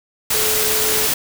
sine tone in noise, 432.4 Hz, A4, 30 cents flat, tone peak -24 dBFS, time 0.34-1.07 s, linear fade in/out 5 ms, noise white, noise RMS -18 dBFS, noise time 0.3-1.14 s, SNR -9 dB, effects none

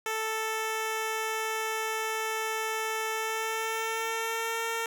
10% pulse tone with pitch glide, 440.7 to 455.7 Hz, A4 to A#4, +3 to -39 cents, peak -21 dBFS, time 0.06-4.86 s, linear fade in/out 2 ms, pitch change +58 cents, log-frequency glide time 3.12-4.64 s, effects none

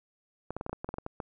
clicks, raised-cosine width 1 ms, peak -21 dBFS, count 12, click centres 0.506 / 0.566 / 0.611 / 0.664 / 0.695 / 0.73 / 0.845 / 0.89 / 0.941 / 0.984 / 1.064 / 1.202 s, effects none

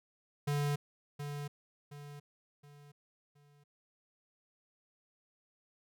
square tone with echo, 144.9 Hz, D3, 23 cents flat, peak -31 dBFS, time 0.47-0.76 s, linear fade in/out 10 ms, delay 720 ms, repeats 4, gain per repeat -8 dB, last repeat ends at 3.64 s, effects none

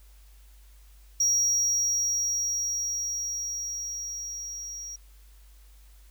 triangle tone with level ramp, 5680 Hz, F8, 28 cents sharp, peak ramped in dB -19 to -35 dBFS, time 1.2-4.96 s, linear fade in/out 5 ms, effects added 50 Hz sine -50 dBFS peak until 6.1 s + white hiss -62 dBFS RMS until 6.1 s

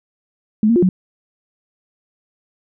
sine tone with pitch steps, 214.4 / 232.9 / 353.1 / 184.5 Hz, A3 / A#3 / F4 / F#3, -45 / -1 / +19 / -5 cents, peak -10 dBFS, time 0.63-0.89 s, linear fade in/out 2 ms, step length 65 ms, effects none

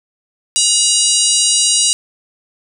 harmonic tone with a mistuned harmonic, 956 Hz, A#5, 43 cents sharp, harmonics 3 / 4 / 5 / 6 / 7 / 8 / 9 / 10, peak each -19 / -19 / -19 / -19 / -19 / -19 / -19 / -19 dBFS, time 0.56-1.93 s, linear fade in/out 0 ms, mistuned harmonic 4, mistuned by +25 cents, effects 7-bit

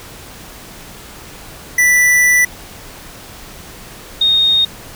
square / sine tone pair in turn, 1975 / 3706 Hz, B6 / A#7, 0 / -11 cents, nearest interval major seventh, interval 1089 cents, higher second, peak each -9 dBFS, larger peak neither, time 1.78-2.45 / 4.21-4.65 s, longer first, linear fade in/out 5 ms, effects pink hiss -35 dBFS RMS until 4.95 s

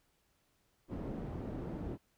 white low-pass noise, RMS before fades -41 dBFS, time 0.88-1.98 s, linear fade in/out 50 ms, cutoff 300 Hz, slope 12 dB/octave, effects pink hiss -75 dBFS RMS until 2.17 s

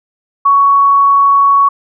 sine tone, 1117 Hz, C#6, 13 cents sharp, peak -5 dBFS, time 0.45-1.69 s, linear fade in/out 10 ms, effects none

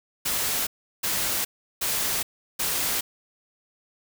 white noise bursts, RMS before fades -26 dBFS, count 4, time 0.25-3.01 s, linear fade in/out 10 ms, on 420 ms, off 360 ms, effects none

